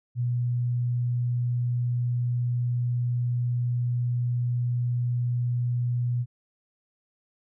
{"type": "tone", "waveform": "sine", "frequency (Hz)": 121.8, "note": "B2", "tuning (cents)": -24, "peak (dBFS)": -23, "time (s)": [0.15, 6.26], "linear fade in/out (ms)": 50, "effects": []}